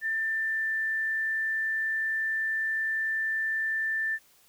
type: tone with pitch glide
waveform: sine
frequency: 1786 to 1774.7 Hz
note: A6 to A6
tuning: +25 to +14 cents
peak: -26 dBFS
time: 0.01-4.19 s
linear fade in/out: 50 ms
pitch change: -11 cents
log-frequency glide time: 0.15-0.73 s
effects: white hiss -61 dBFS RMS until 4.48 s